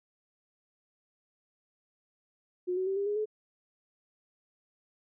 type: tone with pitch steps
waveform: sine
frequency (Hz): 361.1 / 373.6 / 386.6 / 400 / 413.8 / 428.2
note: F#4 / F#4 / G4 / G4 / G#4 / A4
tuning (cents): -42 / +17 / -24 / +35 / -6 / -47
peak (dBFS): -28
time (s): 2.67-3.258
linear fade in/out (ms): 20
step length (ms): 98
effects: none